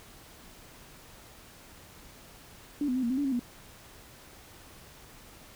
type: tone with pitch steps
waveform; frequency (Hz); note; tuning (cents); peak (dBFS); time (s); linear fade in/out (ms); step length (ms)
sine; 290.7 / 250.9 / 259 / 234.7 / 260.3 / 286.7 / 269.5 / 242.2; D4 / B3 / C4 / A#3 / C4 / D4 / C#4 / B3; -18 / +28 / -17 / +12 / -9 / -42 / -49 / -34; -26; 2.81-3.394; 2; 73
effects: pink hiss -52 dBFS RMS until 5.55 s